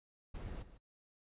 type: noise with echo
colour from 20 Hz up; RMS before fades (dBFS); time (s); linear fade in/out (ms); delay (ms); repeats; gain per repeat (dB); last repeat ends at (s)
brown; -44; 0.34-0.63; 10; 150; 1; -13; 0.78
effects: noise-tail reverb RT60 0.1 s tail -25 dB re dry + resampled to 8000 Hz